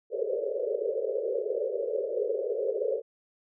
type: band-pass noise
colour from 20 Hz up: pink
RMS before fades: -30 dBFS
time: 0.1-3.02 s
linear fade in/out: 50 ms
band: 400 to 570 Hz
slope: 96 dB/octave
effects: none